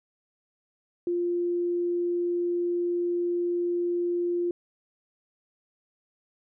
sine tone, 349.2 Hz, F4, in tune, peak -24 dBFS, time 1.07-4.51 s, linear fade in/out 2 ms, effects none

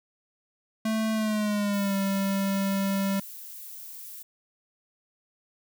square tone with pitch glide, 220 to 196 Hz, A3 to G3, 0 to 0 cents, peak -25 dBFS, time 0.85-3.2 s, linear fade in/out 5 ms, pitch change -200 cents, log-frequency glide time 1.13-1.96 s
violet noise, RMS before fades -42 dBFS, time 1.73-4.23 s, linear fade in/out 10 ms
effects none

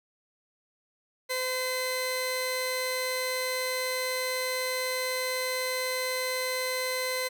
sawtooth tone pair together, 512 / 2048 Hz, C5 / C7, -38 / -38 cents, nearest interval 2 octaves, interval 2400 cents, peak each -27 dBFS, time 1.29-7.29 s, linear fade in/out 20 ms, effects none

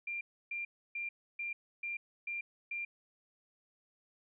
sine tone bursts, 2384 Hz, D7, 25 cents sharp, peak -36 dBFS, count 7, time 0.07-2.85 s, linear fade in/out 5 ms, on 140 ms, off 300 ms, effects none

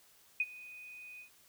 sine tone with ADSR envelope, 2489 Hz, D#7, in tune, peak -26 dBFS, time 0.4-1.3 s, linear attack 3 ms, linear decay 43 ms, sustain -21 dB, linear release 100 ms, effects white hiss -64 dBFS RMS until 1.48 s

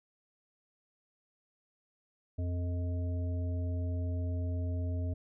harmonic tone with a mistuned harmonic, 87.2 Hz, F2, 2 cents flat, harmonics 1 / 3 / 5 / 7, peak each -31 / -42 / -50 / -47 dBFS, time 2.38-5.14 s, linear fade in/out 10 ms, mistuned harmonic 7, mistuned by +46 cents, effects none

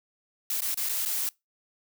blue noise with dropouts, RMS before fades -29 dBFS, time 0.5-1.29 s, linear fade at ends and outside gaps 2 ms, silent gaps 0.606-0.619 / 0.744-0.773 / 0.889-0.893 / 1.052-1.058 s, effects noise-tail reverb RT60 0.2 s tail -24 dB re dry

